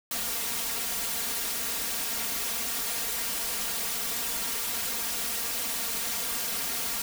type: noise with comb filter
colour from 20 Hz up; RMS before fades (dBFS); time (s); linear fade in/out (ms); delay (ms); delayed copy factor
white; -31; 0.11-7.02; 2; 4.3; +0.9
effects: none